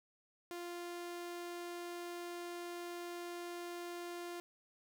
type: tone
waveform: sawtooth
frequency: 348.4 Hz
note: F4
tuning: 4 cents flat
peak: -39 dBFS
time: 0.51-4.4 s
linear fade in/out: 0 ms
effects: none